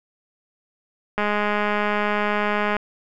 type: click train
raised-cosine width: 0.5 ms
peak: -8 dBFS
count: 331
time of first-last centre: 1.18-2.767 s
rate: 208 Hz
effects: none